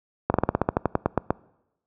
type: slowing click train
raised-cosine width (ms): 1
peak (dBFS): -5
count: 14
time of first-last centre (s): 0.3-1.305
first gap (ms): 41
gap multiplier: 1.1
effects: noise-tail reverb RT60 0.9 s tail -24 dB re dry + high-pass 60 Hz 12 dB/octave